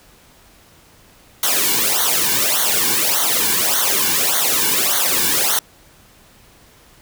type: noise with flanger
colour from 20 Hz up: white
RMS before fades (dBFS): -17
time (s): 1.43-5.59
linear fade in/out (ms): 2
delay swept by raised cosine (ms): 0.39 to 1.59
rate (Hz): 1.7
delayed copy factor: -0.95
effects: pink hiss -49 dBFS RMS until 7.01 s